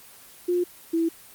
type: tone pair in turn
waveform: sine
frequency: 354.2 / 330.5 Hz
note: F4 / E4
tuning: +24 / +5 cents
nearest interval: minor second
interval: 119 cents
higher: first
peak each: -20 dBFS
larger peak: neither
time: 0.48-0.64 / 0.93-1.09 s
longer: neither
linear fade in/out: 10 ms
effects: white hiss -48 dBFS RMS until 1.34 s + Opus 24 kbps